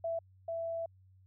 sine tone pair in turn, 664 / 664 Hz, E5 / E5, +12 / +12 cents, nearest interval unison, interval 0 cents, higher neither, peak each -32 / -34 dBFS, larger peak first, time 0.04-0.19 / 0.48-0.86 s, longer second, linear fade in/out 5 ms, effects added 94 Hz sine -59 dBFS peak until 1.26 s

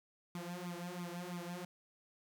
sawtooth tone with flanger, 175.8 Hz, F3, 12 cents sharp, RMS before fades -44 dBFS, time 0.35-1.65 s, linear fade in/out 2 ms, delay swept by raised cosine 0.84 to 4.54 ms, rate 3 Hz, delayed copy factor +0.9, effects 11-bit

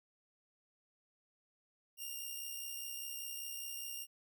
5% pulse tone with amplitude modulation, 2811 Hz, F7, 11 cents sharp, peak -31 dBFS, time 1.97-4.07 s, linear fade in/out 50 ms, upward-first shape sine, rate 65 Hz, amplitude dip 40%, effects none

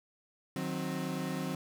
35% pulse chord, C diminished, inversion first, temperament equal with one note detuned, 155.56 / 185 / 263.9 Hz, Eb3 / Gb3 / C4, 0 / 0 / +15 cents, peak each -37 / -36 / -36 dBFS, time 0.56-1.55 s, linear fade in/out 2 ms, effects none

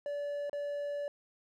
triangle tone with dropouts, 577 Hz, D5, 31 cents flat, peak -32 dBFS, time 0.06-1.08 s, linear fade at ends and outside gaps 1 ms, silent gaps 0.496-0.53 s, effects none

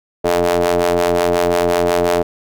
sawtooth ring-modulated tone, 87.3 Hz, F2, in tune, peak -6 dBFS, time 0.24-2.23 s, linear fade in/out 10 ms, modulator 521 Hz, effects none

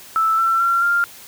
sine tone with pitch steps, 1318.5 / 1343.9 / 1369.7 / 1396.1 Hz, E6 / E6 / F6 / F6, 0 / +33 / -34 / -1 cents, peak -14 dBFS, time 0.16-1.04 s, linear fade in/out 0 ms, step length 220 ms, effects white hiss -41 dBFS RMS until 1.27 s

